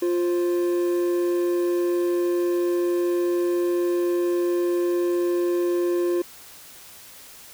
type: tone pair together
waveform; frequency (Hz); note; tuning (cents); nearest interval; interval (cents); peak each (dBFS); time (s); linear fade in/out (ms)
triangle; 350 / 525.7; F4 / C5; +4 / +8; perfect fifth; 704; -18 / -30; 0.02-6.22; 5
effects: white hiss -45 dBFS RMS until 7.53 s